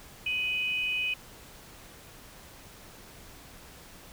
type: tone pair together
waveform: sine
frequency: 2503 / 2960 Hz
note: D#7 / F#7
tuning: +10 / 0 cents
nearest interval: minor third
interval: 290 cents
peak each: -28 / -34 dBFS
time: 0.26-1.14 s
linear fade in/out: 5 ms
effects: pink hiss -50 dBFS RMS until 4.12 s